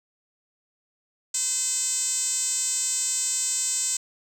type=tone with band-pass filter; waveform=5% pulse; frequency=512 Hz; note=C5; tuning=38 cents flat; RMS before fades=-26 dBFS; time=1.34-3.97 s; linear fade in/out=5 ms; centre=7800 Hz; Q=9.5; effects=none